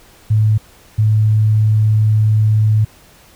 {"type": "tone pair in turn", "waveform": "sine", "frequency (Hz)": [107.9, 107.9], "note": ["A2", "A2"], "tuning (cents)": [-33, -33], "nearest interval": "unison", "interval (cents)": 0, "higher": "neither", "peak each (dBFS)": -9, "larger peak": "neither", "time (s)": [[0.3, 0.58], [0.98, 2.85]], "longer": "second", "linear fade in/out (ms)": 10, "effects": ["pink hiss -46 dBFS RMS until 3.35 s"]}